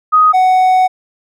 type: tone pair in turn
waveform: sine / triangle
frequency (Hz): 1251 / 743.8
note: D#6 / F#5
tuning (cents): +9 / +9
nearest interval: major sixth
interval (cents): 900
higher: first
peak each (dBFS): -5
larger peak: neither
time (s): 0.12-0.33 / 0.33-0.88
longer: second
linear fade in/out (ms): 20
effects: none